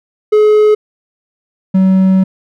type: tone pair in turn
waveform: triangle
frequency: 424.8 / 189.23 Hz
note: G#4 / F#3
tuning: +39 / +39 cents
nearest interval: octave + major second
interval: 1400 cents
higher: first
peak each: -3 / -4 dBFS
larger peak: first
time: 0.32-0.75 / 1.74-2.24 s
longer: second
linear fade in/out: 10 ms
effects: none